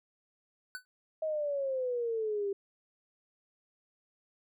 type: tone with exponential decay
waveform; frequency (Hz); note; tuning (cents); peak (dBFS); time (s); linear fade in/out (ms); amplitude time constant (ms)
square; 1500; F#6; +23; -35; 0.75-0.85; 0; 20
type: exponential sweep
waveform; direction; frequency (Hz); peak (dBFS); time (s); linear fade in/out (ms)
sine; down; 638 to 392; -30; 1.22-2.53; 5
effects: none